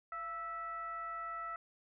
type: tone with frequency modulation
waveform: sine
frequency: 1318.5 Hz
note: E6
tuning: in tune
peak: -39 dBFS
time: 0.12-1.56 s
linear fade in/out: 2 ms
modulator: 637 Hz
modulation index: 0.59
effects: none